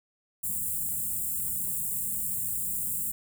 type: band-stop noise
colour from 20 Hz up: white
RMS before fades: -31 dBFS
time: 0.43-3.12 s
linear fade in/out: 10 ms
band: 230 to 7400 Hz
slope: 96 dB/octave
effects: none